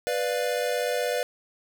square chord, B diminished, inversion none, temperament equal with one note detuned, 493.9 / 590 / 698.5 Hz, B4 / D5 / F5, 0 / +8 / 0 cents, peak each -28 / -30 / -33 dBFS, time 0.07-1.23 s, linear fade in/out 0 ms, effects none

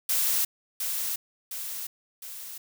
blue noise with echo, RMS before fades -25 dBFS, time 0.09-0.45 s, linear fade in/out 5 ms, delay 710 ms, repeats 3, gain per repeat -5 dB, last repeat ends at 2.58 s, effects none

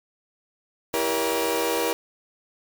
white noise, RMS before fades -34 dBFS, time 0.93-1.93 s, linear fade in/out 20 ms
30% pulse chord, E diminished seventh, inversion none, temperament just, 329.6 / 395.6 / 474.7 / 569.6 Hz, E4 / G4 / Bb4 / Db5, 0 / +16 / +31 / +47 cents, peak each -27 / -28 / -23 / -29 dBFS, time 0.94-1.93 s, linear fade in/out 0 ms
effects none

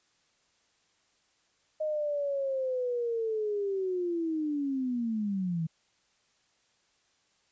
sine linear sweep, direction down, 622.3 to 157.2 Hz, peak -28 dBFS, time 1.8-5.67 s, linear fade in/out 10 ms, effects white hiss -70 dBFS RMS until 7.51 s + resampled to 16000 Hz

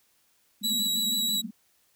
white band-pass noise, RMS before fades -39 dBFS, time 0.61-1.51 s, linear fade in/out 10 ms, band 190 to 240 Hz, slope 96 dB/octave
sawtooth tone with vibrato, 3900 Hz, B7, 23 cents flat, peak -22 dBFS, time 0.63-1.42 s, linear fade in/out 20 ms, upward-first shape sine, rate 6.1 Hz, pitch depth 16 cents each way
effects white hiss -67 dBFS RMS until 1.95 s

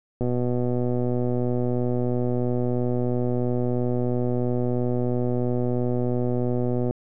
click train, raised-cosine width 2 ms, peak -13 dBFS, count 825, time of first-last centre 0.21-6.909 s, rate 123 Hz, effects none

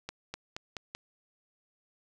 accelerating click train, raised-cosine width 0.2 ms, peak -20 dBFS, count 5, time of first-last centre 0.09-0.95 s, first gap 250 ms, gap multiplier 0.9, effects none

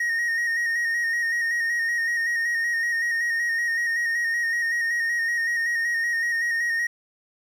triangle tone with vibrato, 1864.7 Hz, A#6, in tune, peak -20 dBFS, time 0-6.87 s, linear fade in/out 5 ms, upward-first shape square, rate 5.3 Hz, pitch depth 26 cents each way, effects 9-bit

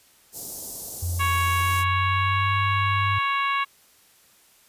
white band-stop noise, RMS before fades -34 dBFS, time 0.32-1.85 s, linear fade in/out 50 ms, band 720 to 5400 Hz, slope 24 dB/octave
sine tone with pitch glide, 87.31 to 99.72 Hz, F2 to G2, 0 to +30 cents, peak -24 dBFS, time 1.02-3.19 s, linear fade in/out 10 ms, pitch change +230 cents, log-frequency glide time 1.43-2.56 s
harmonic tone, 555 Hz, C#5, 2 cents sharp, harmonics 2 / 3 / 4 / 5 / 6 / 7, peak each -23 / -31 / -29 / -31 / -39 / -39 dBFS, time 1.19-3.65 s, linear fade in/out 20 ms
effects white hiss -57 dBFS RMS until 4.68 s + resampled to 32000 Hz

